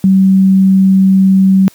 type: tone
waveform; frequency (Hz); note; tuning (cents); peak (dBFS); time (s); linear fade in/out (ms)
sine; 191.3; G3; -42; -4; 0.04-1.68; 0
effects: white hiss -44 dBFS RMS until 1.74 s + high-pass 100 Hz 12 dB/octave